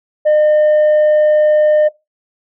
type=tone; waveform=sine; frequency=607 Hz; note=D#5; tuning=43 cents flat; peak=-5 dBFS; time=0.25-1.89 s; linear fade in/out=20 ms; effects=noise-tail reverb RT60 0.2 s tail -18 dB re dry + tanh soft clip ceiling -7 dBFS